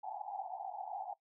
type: band-pass noise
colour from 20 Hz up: white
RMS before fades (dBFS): -43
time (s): 0.03-1.14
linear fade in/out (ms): 10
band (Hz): 730 to 840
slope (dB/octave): 96
effects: noise-tail reverb RT60 0.1 s tail -20 dB re dry